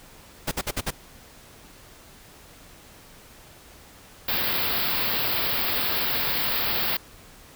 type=noise bursts; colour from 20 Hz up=pink; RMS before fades=-26 dBFS; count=5; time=0.47-0.908 s; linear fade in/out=10 ms; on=46 ms; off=52 ms
type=band-stop noise; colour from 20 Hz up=white; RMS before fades=-25 dBFS; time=4.28-6.97 s; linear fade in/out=5 ms; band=5000 to 13000 Hz; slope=96 dB/octave
effects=pink hiss -49 dBFS RMS until 7.55 s